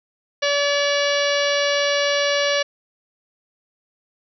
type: harmonic tone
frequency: 573 Hz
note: D5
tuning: 43 cents flat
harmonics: 1 / 2 / 3 / 4 / 5 / 6 / 7 / 8 / 9 / 10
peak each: -20 / -29 / -25 / -28 / -27 / -30 / -30 / -32 / -36 / -32 dBFS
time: 0.42-2.63 s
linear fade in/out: 10 ms
effects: none